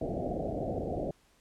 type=low-pass noise; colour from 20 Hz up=white; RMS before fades=-34 dBFS; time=0.01-1.11 s; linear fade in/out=5 ms; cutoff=730 Hz; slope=96 dB/octave; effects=pink hiss -66 dBFS RMS until 1.4 s + low-pass 11000 Hz 12 dB/octave